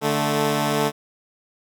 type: tone pair together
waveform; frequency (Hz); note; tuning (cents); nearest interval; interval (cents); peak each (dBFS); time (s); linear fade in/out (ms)
10% pulse; 146.83 / 219; D3 / A3; 0 / -8; perfect fifth; 692; -14; 0.01-0.92; 50
effects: none